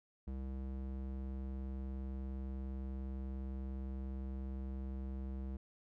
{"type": "tone with band-pass filter", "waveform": "square", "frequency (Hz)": 65.7, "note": "C2", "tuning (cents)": 8, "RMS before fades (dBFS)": -42, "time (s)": [0.27, 5.57], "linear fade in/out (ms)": 5, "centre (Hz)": 140, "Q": 0.7, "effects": []}